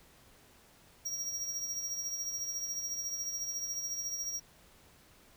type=tone with tremolo; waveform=square; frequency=5660 Hz; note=F8; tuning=22 cents sharp; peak=-33 dBFS; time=1.05-4.4 s; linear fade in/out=10 ms; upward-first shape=triangle; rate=14 Hz; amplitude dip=55%; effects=pink hiss -61 dBFS RMS until 5.36 s